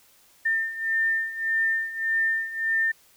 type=beating tone pair; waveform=sine; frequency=1801 / 1802.7 Hz; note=A6 / A6; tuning=+40 / +42 cents; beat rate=1.7 Hz; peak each=-28 / -24 dBFS; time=0.45-2.92 s; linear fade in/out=10 ms; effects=white hiss -58 dBFS RMS until 3.16 s